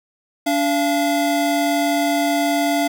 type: tone pair together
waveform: square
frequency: 288 / 685 Hz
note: D4 / F5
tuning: -34 / -34 cents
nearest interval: octave + minor third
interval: 1500 cents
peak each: -20 dBFS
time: 0.46-2.88 s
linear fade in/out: 10 ms
effects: none